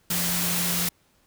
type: tone in noise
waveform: sine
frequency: 174.61 Hz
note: F3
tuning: in tune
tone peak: -30 dBFS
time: 0.1-0.89 s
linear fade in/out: 5 ms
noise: white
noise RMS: -26 dBFS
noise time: 0.1-0.89 s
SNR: -7 dB
effects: pink hiss -64 dBFS RMS until 1.26 s